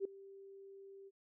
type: tone with ADSR envelope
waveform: sine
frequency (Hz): 391.9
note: G4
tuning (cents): 0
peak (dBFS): -32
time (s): 0-1.11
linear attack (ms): 50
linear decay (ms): 4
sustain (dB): -20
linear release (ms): 37
effects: none